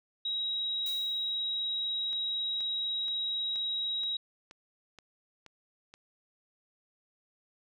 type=tone; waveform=sine; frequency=3831 Hz; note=A#7; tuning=47 cents sharp; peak=-30 dBFS; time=0.25-4.17 s; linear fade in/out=5 ms
type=noise with exponential decay; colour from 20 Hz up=blue; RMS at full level=-42 dBFS; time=0.86-1.46 s; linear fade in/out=2 ms; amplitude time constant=130 ms
type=click train; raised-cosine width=0.2 ms; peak=-32 dBFS; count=9; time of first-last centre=2.13-5.94 s; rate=2.1 Hz
effects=none